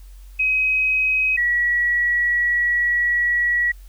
sine tone pair in turn, 2533 / 1928.3 Hz, D#7 / B6, +30 / -42 cents, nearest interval perfect fourth, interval 472 cents, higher first, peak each -16 dBFS, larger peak neither, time 0.39-1.37 / 1.37-3.72 s, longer second, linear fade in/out 10 ms, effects added 46 Hz sine -38 dBFS peak until 3.88 s + white hiss -56 dBFS RMS until 3.88 s

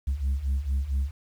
sine beating tone pair, 65.41 / 69.81 Hz, C2 / C#2, 0 / +13 cents, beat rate 4.4 Hz, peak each -27 / -24 dBFS, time 0.07-1.11 s, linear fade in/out 10 ms, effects tanh soft clip ceiling -21 dBFS + 9-bit

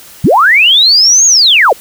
sine linear two-way sweep, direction up then down, 97 to 6720 to 395.2 Hz, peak -3 dBFS, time 0.24-1.73 s, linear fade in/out 5 ms, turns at 1.26 s, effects white hiss -35 dBFS RMS until 1.8 s

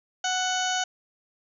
harmonic tone with a mistuned harmonic, 740 Hz, F#5, in tune, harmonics 1 / 2 / 3 / 4 / 5 / 6 / 7 / 8 / 9, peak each -28 / -30 / -41 / -31 / -38 / -39 / -44 / -36 / -34 dBFS, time 0.24-0.84 s, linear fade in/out 5 ms, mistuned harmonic 4, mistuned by +17 cents, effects none

